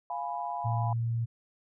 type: chord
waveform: sine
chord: F diminished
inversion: none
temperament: equal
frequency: 698.5 / 830.6 / 987.8 Hz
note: F5 / Ab5 / Cb6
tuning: 0 / 0 / 0 cents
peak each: -36 dBFS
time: 0.1-0.93 s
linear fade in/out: 2 ms
type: tone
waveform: sine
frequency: 115.9 Hz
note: A#2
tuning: 10 cents flat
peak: -27 dBFS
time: 0.64-1.26 s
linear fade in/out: 20 ms
effects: none